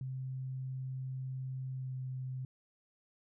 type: tone with pitch glide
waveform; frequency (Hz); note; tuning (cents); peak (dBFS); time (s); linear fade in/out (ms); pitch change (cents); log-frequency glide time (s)
sine; 130.81 to 129.53; C3 to C3; 0 to -17; -37; 0.01-2.45; 2; -17; 1.73-1.95
effects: none